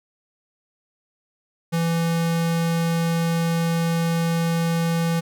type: tone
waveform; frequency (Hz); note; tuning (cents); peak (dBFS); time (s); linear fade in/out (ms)
square; 166.8; E3; +21; -20; 1.72-5.21; 20
effects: none